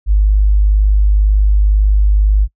sine tone, 51 Hz, G#1, 31 cents flat, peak -7 dBFS, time 0.06-2.48 s, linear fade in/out 50 ms, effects noise-tail reverb RT60 0.1 s tail -26 dB re dry

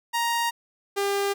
sawtooth tone pair in turn, 936 / 399.8 Hz, A#5 / G4, +7 / +34 cents, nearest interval octave + minor third, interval 1473 cents, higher first, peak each -19 dBFS, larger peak neither, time 0.13-0.51 / 0.96-1.34 s, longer neither, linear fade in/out 20 ms, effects none

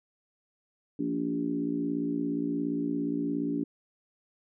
harmonic tone with a mistuned harmonic, 57.2 Hz, A#1, 32 cents flat, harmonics 3 / 4 / 5 / 6 / 7, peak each -38 / -35 / -29 / -40 / -40 dBFS, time 0.99-3.64 s, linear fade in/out 5 ms, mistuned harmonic 6, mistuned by +21 cents, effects none

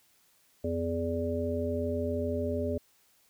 harmonic tone with a mistuned harmonic, 83.5 Hz, E2, 23 cents sharp, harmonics 1 / 3 / 5 / 7, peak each -34 / -34 / -34 / -34 dBFS, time 0.64-2.78 s, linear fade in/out 5 ms, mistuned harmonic 1, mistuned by +86 cents, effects white hiss -66 dBFS RMS until 3.29 s

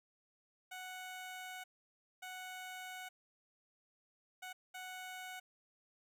15% pulse tone bursts at uneven times, 740 Hz, F#5, in tune, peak -39 dBFS, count 4, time 0.71-1.64 / 2.22-3.09 / 4.42-4.53 / 4.74-5.4 s, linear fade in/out 10 ms, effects none

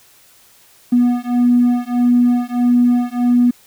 triangle beating tone pair, 242.9 / 244.5 Hz, B3 / B3, -29 / -17 cents, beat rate 1.6 Hz, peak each -11 dBFS, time 0.92-3.51 s, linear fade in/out 10 ms, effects tanh soft clip ceiling -6 dBFS + white hiss -49 dBFS RMS until 3.66 s

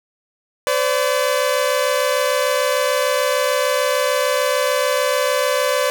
sawtooth tone pair together, 510 / 576.7 Hz, C5 / D5, -44 / -32 cents, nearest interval major second, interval 212 cents, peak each -15 dBFS, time 0.67-5.9 s, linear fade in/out 0 ms, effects none

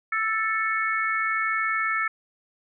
harmonic tone, 440.8 Hz, A4, 3 cents sharp, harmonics 3 / 4 / 5, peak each -26 / -27 / -28 dBFS, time 0.12-2.08 s, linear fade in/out 5 ms, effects none

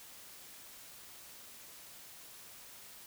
silence, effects white hiss -53 dBFS RMS until 3.06 s

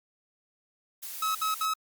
blue noise, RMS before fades -39 dBFS, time 1.02-1.66 s, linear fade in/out 10 ms
45% pulse tone bursts, 1284 Hz, E6, 46 cents flat, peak -26 dBFS, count 3, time 1.22-1.738 s, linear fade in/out 5 ms, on 130 ms, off 64 ms
effects Opus 48 kbps

